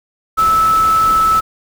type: tone in noise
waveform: sine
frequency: 1308 Hz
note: E6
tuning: 14 cents flat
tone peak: -9 dBFS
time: 0.37-1.41 s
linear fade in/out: 20 ms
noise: pink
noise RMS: -26 dBFS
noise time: 0.37-1.41 s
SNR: +14 dB
effects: none